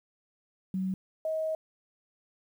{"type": "tone pair in turn", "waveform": "sine", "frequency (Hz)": [188.4, 633.7], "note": ["F#3", "D#5"], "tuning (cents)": [32, 32], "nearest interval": "octave + major sixth", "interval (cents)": 2100, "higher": "second", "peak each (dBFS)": -28, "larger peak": "neither", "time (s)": [[0.74, 0.94], [1.25, 1.55]], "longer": "second", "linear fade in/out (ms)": 2, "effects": ["10-bit"]}